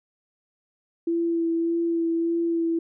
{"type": "tone with vibrato", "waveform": "sine", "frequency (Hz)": 334.4, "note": "E4", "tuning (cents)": 25, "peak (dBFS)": -21, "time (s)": [1.07, 2.79], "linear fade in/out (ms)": 5, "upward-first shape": "sine", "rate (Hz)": 1.7, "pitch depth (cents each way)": 16, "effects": []}